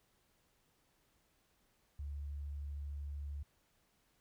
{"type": "tone with vibrato", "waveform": "sine", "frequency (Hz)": 71.8, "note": "D2", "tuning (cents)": -39, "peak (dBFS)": -40, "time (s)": [1.99, 3.43], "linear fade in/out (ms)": 5, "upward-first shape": "sine", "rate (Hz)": 13, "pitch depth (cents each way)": 9, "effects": ["pink hiss -75 dBFS RMS until 4.2 s"]}